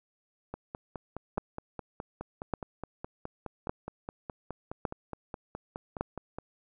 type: two click trains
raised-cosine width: 1 ms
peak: -23 / -15 dBFS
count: 29 / 5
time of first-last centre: 0.54-6.386 / 1.38-6.01 s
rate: 4.79 / 0.864 Hz
effects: none